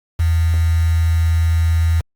sine tone with quantisation, 82.3 Hz, E2, 2 cents flat, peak -12 dBFS, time 0.19-2.01 s, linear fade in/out 10 ms, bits 5, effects Opus 48 kbps

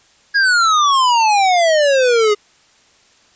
square exponential sweep, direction down, 1661.2 to 408.7 Hz, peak -11 dBFS, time 0.34-2.35 s, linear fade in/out 20 ms, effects white hiss -52 dBFS RMS until 3.35 s + resampled to 16000 Hz

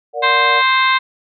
sine chord, Bb augmented, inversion none, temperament just, 466.2 / 582.7 / 728.4 Hz, Bb4 / D5 / F#5, 0 / -14 / -27 cents, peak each -24 / -23 / -23 dBFS, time 0.13-0.63 s, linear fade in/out 50 ms
harmonic tone, 523.3 Hz, C5, in tune, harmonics 2 / 3 / 4 / 5 / 6 / 7 / 8, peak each -14 / -19 / -17 / -24 / -30 / -21 / -29 dBFS, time 0.22-0.99 s, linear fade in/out 20 ms
effects none

